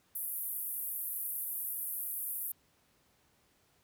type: band-pass noise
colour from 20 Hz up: pink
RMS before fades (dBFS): -38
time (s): 0.15-2.52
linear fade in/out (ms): 5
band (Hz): 11000 to 15000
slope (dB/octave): 48
effects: pink hiss -70 dBFS RMS until 3.83 s + high-pass 60 Hz 12 dB/octave